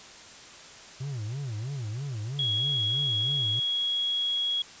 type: tone with vibrato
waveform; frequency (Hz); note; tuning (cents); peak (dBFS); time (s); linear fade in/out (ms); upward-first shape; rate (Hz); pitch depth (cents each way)
triangle; 122.4; B2; -15; -29; 1-3.6; 10; sine; 3.1; 280
type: tone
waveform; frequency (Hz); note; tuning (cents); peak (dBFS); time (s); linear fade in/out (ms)
sine; 3322; G#7; 0; -25; 2.39-4.62; 2
effects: white hiss -47 dBFS RMS until 4.8 s + resampled to 16000 Hz